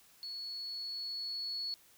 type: tone with level ramp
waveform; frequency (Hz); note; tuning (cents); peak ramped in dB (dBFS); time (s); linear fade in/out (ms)
sine; 4388; C#8; -18; -40 to -35; 0.23-1.74; 0
effects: white hiss -63 dBFS RMS until 1.97 s